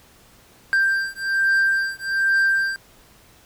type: beating tone pair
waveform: triangle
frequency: 1577 / 1578.2 Hz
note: G6 / G6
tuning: +10 / +11 cents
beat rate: 1.2 Hz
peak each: -19 dBFS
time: 0.73-2.76 s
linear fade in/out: 0 ms
effects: pink hiss -52 dBFS RMS until 3.45 s